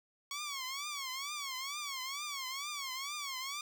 10% pulse tone with vibrato, 1111 Hz, C#6, 4 cents sharp, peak -30 dBFS, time 0.31-3.61 s, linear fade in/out 2 ms, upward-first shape triangle, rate 2.2 Hz, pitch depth 160 cents each way, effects none

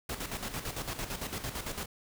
pink noise with tremolo, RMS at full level -36 dBFS, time 0.09-1.86 s, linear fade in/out 5 ms, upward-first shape square, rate 8.9 Hz, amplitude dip 60%, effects none

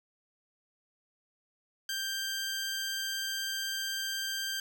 15% pulse tone, 1579 Hz, G6, 12 cents sharp, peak -26 dBFS, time 1.89-4.6 s, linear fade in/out 2 ms, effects none

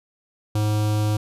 square tone with notch filter, 106.1 Hz, G#2, 38 cents sharp, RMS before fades -21 dBFS, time 0.55-1.17 s, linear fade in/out 5 ms, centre 1900 Hz, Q 1.5, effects resampled to 32000 Hz

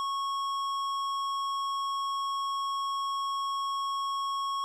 sine tone with tanh clipping, 1100 Hz, C#6, 14 cents flat, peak -31 dBFS, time 0-4.64 s, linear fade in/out 0 ms, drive 13 dB, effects none

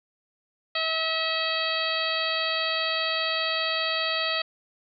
harmonic tone, 645 Hz, E5, 38 cents flat, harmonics 1 / 2 / 3 / 4 / 5 / 6 / 7, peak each -32 / -32 / -32 / -32 / -32 / -32 / -32 dBFS, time 0.75-4.42 s, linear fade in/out 5 ms, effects none

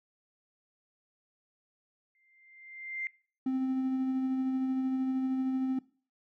sine tone with exponential growth, 2093 Hz, C7, in tune, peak -30 dBFS, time 2.15-3.07 s, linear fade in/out 1 ms, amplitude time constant 200 ms
triangle tone with tremolo, 261.6 Hz, C4, in tune, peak -24 dBFS, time 3.46-5.79 s, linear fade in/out 5 ms, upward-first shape sine, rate 13 Hz, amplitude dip 30%
effects noise-tail reverb RT60 0.4 s tail -22 dB re dry + tanh soft clip ceiling -20 dBFS

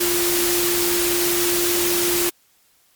sine tone in noise, 349.2 Hz, F4, in tune, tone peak -21 dBFS, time 0-2.3 s, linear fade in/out 10 ms, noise white, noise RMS -21 dBFS, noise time 0-2.3 s, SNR -3 dB, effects white hiss -59 dBFS RMS until 2.95 s + MP3 96 kbps

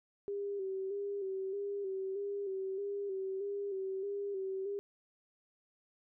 sine tone with vibrato, 392.8 Hz, G4, 4 cents sharp, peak -35 dBFS, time 0.28-4.79 s, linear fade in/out 0 ms, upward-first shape square, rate 1.6 Hz, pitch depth 43 cents each way, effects none

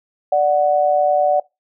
sine tone pair together, 588.5 / 740 Hz, D5 / F#5, +3 / 0 cents, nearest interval major third, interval 397 cents, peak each -15 dBFS, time 0.32-1.4 s, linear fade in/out 5 ms, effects noise-tail reverb RT60 0.2 s tail -22 dB re dry

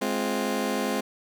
20% pulse chord, F minor, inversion first, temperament just, 209.5 / 261.9 / 349.2 Hz, Ab3 / C4 / F4, +15 / +2 / 0 cents, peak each -24 / -24 / -28 dBFS, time 0.01-1.01 s, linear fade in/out 10 ms, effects none

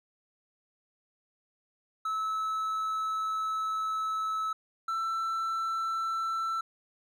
triangle tone pair in turn, 1301 / 1334.5 Hz, E6 / E6, -23 / +21 cents, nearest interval unison, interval 44 cents, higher second, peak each -27 dBFS, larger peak neither, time 2.05-4.53 / 4.88-6.61 s, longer first, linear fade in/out 5 ms, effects none

